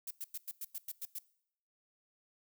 violet noise bursts, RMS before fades -41 dBFS, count 9, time 0.07-1.188 s, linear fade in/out 5 ms, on 38 ms, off 97 ms, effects noise-tail reverb RT60 0.7 s tail -21 dB re dry

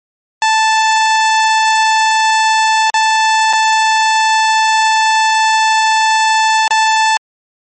sawtooth tone with dropouts, 879 Hz, A5, 2 cents flat, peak -5 dBFS, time 0.42-7.17 s, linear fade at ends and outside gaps 1 ms, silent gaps 2.901-2.941 / 3.529-3.533 / 6.679-6.707 s, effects MP3 32 kbps

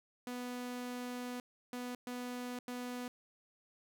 sawtooth tone bursts at uneven times, 246.9 Hz, B3, in tune, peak -36 dBFS, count 4, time 0.27-1.4 / 1.73-1.95 / 2.07-2.59 / 2.68-3.08 s, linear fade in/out 2 ms, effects none

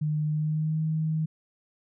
sine tone with pitch glide, 152.1 to 157.55 Hz, D#3 to D#3, -39 to +22 cents, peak -24 dBFS, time 0.01-1.26 s, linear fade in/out 10 ms, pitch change +61 cents, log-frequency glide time 0.29-0.81 s, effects none

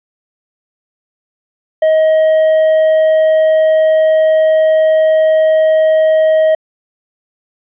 triangle tone, 631 Hz, D#5, 24 cents sharp, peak -5 dBFS, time 1.82-6.55 s, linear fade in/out 5 ms, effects resampled to 8000 Hz

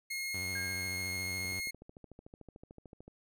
sawtooth tone, 2152 Hz, C7, 48 cents sharp, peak -32 dBFS, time 0.1-1.71 s, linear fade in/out 10 ms
sawtooth tone with vibrato, 92.5 Hz, F#2, in tune, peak -38 dBFS, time 0.34-1.6 s, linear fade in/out 5 ms, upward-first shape sine, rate 14 Hz, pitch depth 89 cents each way
sine tone with exponential decay, 1615 Hz, G#6, 49 cents flat, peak -37 dBFS, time 0.55-1.38 s, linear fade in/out 5 ms, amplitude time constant 180 ms
click train, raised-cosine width 2 ms, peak -37 dBFS, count 23, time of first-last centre 1.45-3.08 s, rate 13.5 Hz
effects none

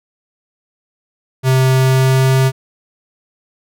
square tone with pitch glide, 130.81 to 132.1 Hz, C3 to C3, 0 to +17 cents, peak -10 dBFS, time 1.43-2.52 s, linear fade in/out 50 ms, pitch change +17 cents, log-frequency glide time 1.69-2.36 s, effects none

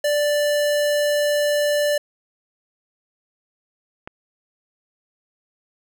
square tone, 587.3 Hz, D5, in tune, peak -18 dBFS, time 0.04-1.98 s, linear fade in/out 5 ms
click, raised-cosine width 0.5 ms, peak -18 dBFS, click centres 4.075 s
effects none

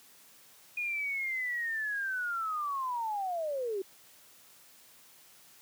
sine linear sweep, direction down, 2461 to 370 Hz, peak -31 dBFS, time 0.77-3.82 s, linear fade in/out 5 ms, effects white hiss -58 dBFS RMS until 5.61 s + high-pass 100 Hz 12 dB/octave

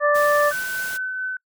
harmonic tone, 587.3 Hz, D5, in tune, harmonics 1 / 2 / 3, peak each -17 / -20 / -22 dBFS, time 0-0.53 s, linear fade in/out 50 ms
white noise, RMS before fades -34 dBFS, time 0.14-0.98 s, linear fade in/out 20 ms
sine tone with tremolo, 1515 Hz, F#6, 40 cents sharp, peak -23 dBFS, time 0.51-1.37 s, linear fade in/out 5 ms, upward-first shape triangle, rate 4.4 Hz, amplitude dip 30%
effects noise-tail reverb RT60 0.1 s tail -26 dB re dry

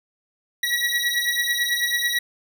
25% pulse beating tone pair, 1917 / 1926.1 Hz, A#6 / B6, +48 / -44 cents, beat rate 9.1 Hz, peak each -20 dBFS, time 0.63-2.19 s, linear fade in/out 5 ms, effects none

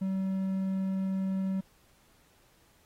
triangle tone, 191 Hz, G3, 45 cents flat, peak -26 dBFS, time 0.01-1.61 s, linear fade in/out 10 ms, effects pink hiss -65 dBFS RMS until 2.85 s + AAC 48 kbps

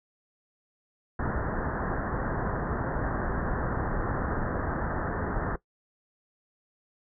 pink low-pass noise, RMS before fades -30 dBFS, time 1.19-5.56 s, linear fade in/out 5 ms, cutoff 1800 Hz, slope 96 dB/octave, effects noise-tail reverb RT60 0.1 s tail -18 dB re dry

